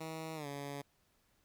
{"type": "tone with pitch glide", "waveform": "10% pulse", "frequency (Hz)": [160, 141.72], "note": ["D#3", "C#3"], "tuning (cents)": [49, 39], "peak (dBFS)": -33, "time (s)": [0, 0.82], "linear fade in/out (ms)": 10, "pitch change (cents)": -210, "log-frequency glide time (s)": [0.35, 0.47], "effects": ["pink hiss -74 dBFS RMS until 1.44 s"]}